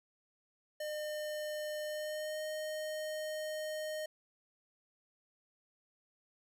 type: tone with pitch glide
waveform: square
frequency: 606 to 617.7 Hz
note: D#5 to D#5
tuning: -46 to -13 cents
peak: -38 dBFS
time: 0.8-4.06 s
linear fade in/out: 5 ms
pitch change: +33 cents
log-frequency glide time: 1.85-2.43 s
effects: none